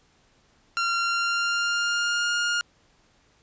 sawtooth tone with pitch glide, 1378 to 1418.4 Hz, F6 to F6, -24 to +26 cents, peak -19 dBFS, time 0.77-2.61 s, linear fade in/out 0 ms, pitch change +50 cents, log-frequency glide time 0.97-2.32 s, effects pink hiss -62 dBFS RMS until 3.42 s + resampled to 16000 Hz

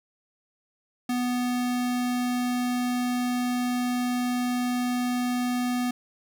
square tone, 246.9 Hz, B3, in tune, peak -25 dBFS, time 1.09-5.91 s, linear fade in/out 5 ms, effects none

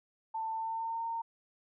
sine tone with pitch glide, 891 to 916.6 Hz, A5 to A#5, +22 to -29 cents, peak -33 dBFS, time 0.34-1.22 s, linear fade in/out 10 ms, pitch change +49 cents, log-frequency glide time 0.53-1.03 s, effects none

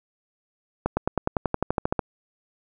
accelerating click train, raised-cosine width 1 ms, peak -8 dBFS, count 14, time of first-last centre 0.86-1.992 s, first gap 110 ms, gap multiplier 0.96, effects none

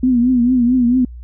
sine tone with vibrato, 246.9 Hz, B3, in tune, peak -10 dBFS, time 0.03-1.05 s, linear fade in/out 5 ms, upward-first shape triangle, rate 4.5 Hz, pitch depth 100 cents each way, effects added 60 Hz sine -30 dBFS peak until 1.23 s

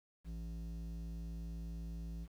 square tone with band-pass filter, 56 Hz, A1, 31 cents sharp, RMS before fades -44 dBFS, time 0.24-2.28 s, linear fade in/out 50 ms, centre 110 Hz, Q 6.6, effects 11-bit

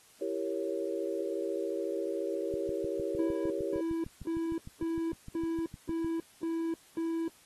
sine chord, E diminished seventh, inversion none, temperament equal with one note detuned, 331.9 / 392 / 466.2 / 554.4 Hz, E4 / G4 / Bb4 / Db5, +12 / 0 / 0 / 0 cents, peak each -37 / -35 / -38 / -37 dBFS, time 0.21-3.81 s, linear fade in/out 5 ms
click train, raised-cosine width 5 ms, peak -31 dBFS, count 24, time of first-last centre 2.54-6.046 s, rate 6.56 Hz
triangle tone bursts, 329.6 Hz, E4, in tune, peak -28 dBFS, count 8, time 3.19-7.28 s, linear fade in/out 2 ms, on 310 ms, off 230 ms
effects white hiss -60 dBFS RMS until 7.45 s + AAC 32 kbps

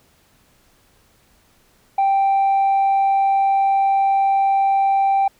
triangle tone with tanh clipping, 784 Hz, G5, in tune, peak -14 dBFS, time 1.98-5.28 s, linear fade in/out 5 ms, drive 6 dB, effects pink hiss -57 dBFS RMS until 5.39 s

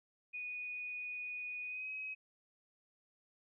sine tone with pitch glide, 2473 to 2540 Hz, D#7 to D#7, -11 to +35 cents, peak -40 dBFS, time 0.33-2.15 s, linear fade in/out 20 ms, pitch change +46 cents, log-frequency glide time 1.65-1.9 s, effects none

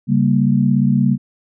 sine chord, G diminished, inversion second, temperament equal, 138.59 / 196 / 233.1 Hz, Db3 / G3 / Bb3, 0 / 0 / 0 cents, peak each -16 dBFS, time 0.07-1.18 s, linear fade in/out 50 ms, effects none

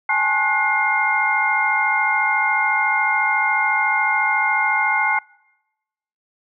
sine tone cluster, 814 / 868 / 1079 / 1465 / 2117 Hz, G#5 / A5 / C#6 / F#6 / C7, -35 / -24 / -47 / -18 / +20 cents, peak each -25 / -22 / -26 / -23 / -19 dBFS, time 0.09-5.19 s, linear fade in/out 5 ms, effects noise-tail reverb RT60 1.0 s tail -26 dB re dry

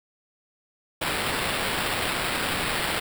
white noise with sample-and-hold, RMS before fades -27 dBFS, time 1.01-3 s, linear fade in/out 10 ms, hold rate 6300 Hz, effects none

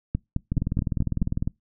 two click trains, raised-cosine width 5 ms, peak -11 / -12 dBFS, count 6 / 20, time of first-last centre 0.15-1.218 / 0.52-1.475 s, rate 4.68 / 19.9 Hz, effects noise-tail reverb RT60 0.2 s tail -26 dB re dry

